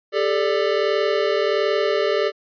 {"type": "chord", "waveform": "square", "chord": "G suspended second", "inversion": "none", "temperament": "equal with one note detuned", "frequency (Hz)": [398.6, 440, 587.3], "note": ["G4", "A4", "D5"], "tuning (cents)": [29, 0, 0], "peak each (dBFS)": -23, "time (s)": [0.12, 2.32], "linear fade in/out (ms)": 50, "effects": ["resampled to 11025 Hz"]}